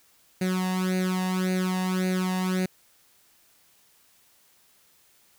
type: tone with flanger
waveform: sawtooth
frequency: 185 Hz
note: F#3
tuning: in tune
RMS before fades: -26 dBFS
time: 0.41-2.66 s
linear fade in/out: 5 ms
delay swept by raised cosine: 0.46 to 1.1 ms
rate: 1.8 Hz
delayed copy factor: +0.85
effects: white hiss -61 dBFS RMS until 5.38 s